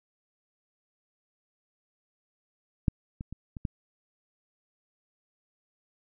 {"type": "clicks", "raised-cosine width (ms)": 5, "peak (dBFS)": [-10, -24, -26, -26, -17], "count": 5, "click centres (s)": [2.882, 3.209, 3.326, 3.568, 3.652], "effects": []}